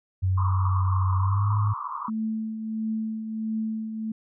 sine tone with pitch glide, 93.6 to 103.86 Hz, F#2 to G#2, +20 to +1 cents, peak -20 dBFS, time 0.22-1.74 s, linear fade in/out 20 ms, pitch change +181 cents, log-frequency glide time 1.18-1.52 s
white band-pass noise, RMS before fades -33 dBFS, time 0.37-2.1 s, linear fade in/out 10 ms, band 970 to 1200 Hz, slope 96 dB/octave
sine tone with tremolo, 220 Hz, A3, in tune, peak -24 dBFS, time 2.08-4.12 s, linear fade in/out 5 ms, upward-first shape triangle, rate 1.5 Hz, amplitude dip 55%
effects none

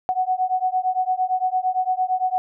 sine beating tone pair, 738 / 746.8 Hz, F#5 / F#5, -5 / +16 cents, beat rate 8.8 Hz, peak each -22 dBFS, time 0.09-2.38 s, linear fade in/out 0 ms, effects none

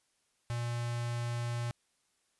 square tone with notch filter, 119.2 Hz, A#2, 39 cents sharp, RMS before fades -35 dBFS, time 0.5-1.71 s, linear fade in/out 0 ms, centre 310 Hz, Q 1.1, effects white hiss -75 dBFS RMS until 2.39 s + resampled to 24000 Hz

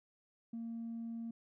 triangle tone with tanh clipping, 230 Hz, A#3, 23 cents flat, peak -40 dBFS, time 0.53-1.31 s, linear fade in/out 5 ms, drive 5 dB, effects none

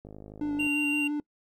click train, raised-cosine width 2 ms, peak -31 dBFS, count 33, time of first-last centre 0.05-0.665 s, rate 52 Hz
triangle tone with vibrato, 293.7 Hz, D4, in tune, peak -25 dBFS, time 0.41-1.2 s, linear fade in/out 2 ms, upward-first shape square, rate 5.8 Hz, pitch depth 16 cents each way
triangle tone, 2767 Hz, F7, 17 cents flat, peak -25 dBFS, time 0.59-1.08 s, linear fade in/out 10 ms
effects noise-tail reverb RT60 0.1 s tail -24 dB re dry

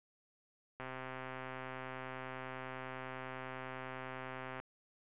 click train, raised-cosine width 0.5 ms, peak -29 dBFS, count 495, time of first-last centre 0.8-4.6 s, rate 130 Hz, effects resampled to 8000 Hz

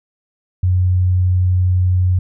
sine tone, 91.2 Hz, F#2, 24 cents flat, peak -11 dBFS, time 0.63-2.19 s, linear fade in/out 5 ms, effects none

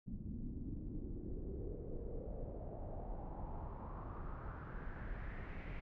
brown noise with low-pass filter sweep, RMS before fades -45 dBFS, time 0.06-5.81 s, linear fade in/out 20 ms, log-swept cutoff 210 to 2300 Hz, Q 3.6, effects none

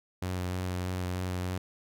sawtooth tone with vibrato, 91.1 Hz, F#2, 26 cents flat, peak -27 dBFS, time 0.22-1.58 s, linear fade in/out 5 ms, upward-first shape sine, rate 3.2 Hz, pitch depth 18 cents each way, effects none

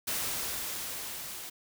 white noise with level ramp, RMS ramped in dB -32 to -42 dBFS, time 0.07-1.5 s, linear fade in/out 10 ms, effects none

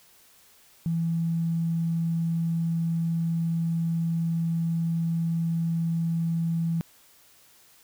triangle tone with tanh clipping, 166 Hz, E3, 12 cents sharp, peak -23 dBFS, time 0.86-6.81 s, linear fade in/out 0 ms, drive 3 dB, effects white hiss -57 dBFS RMS until 7.83 s

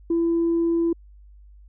sine tone, 335.5 Hz, E4, 31 cents sharp, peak -17 dBFS, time 0.1-0.93 s, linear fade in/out 5 ms, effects tanh soft clip ceiling -15 dBFS + added 50 Hz sine -45 dBFS peak until 1.68 s

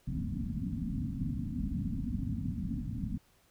white low-pass noise, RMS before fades -35 dBFS, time 0.07-3.18 s, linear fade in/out 10 ms, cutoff 270 Hz, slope 96 dB/octave, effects pink hiss -67 dBFS RMS until 3.5 s

